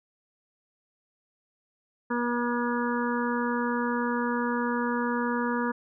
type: harmonic tone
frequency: 240.4 Hz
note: B3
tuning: 46 cents flat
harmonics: 1 / 2 / 4 / 5 / 6 / 7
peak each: -28 / -32 / -32 / -36 / -36 / -36 dBFS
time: 2.1-5.72 s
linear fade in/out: 10 ms
effects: none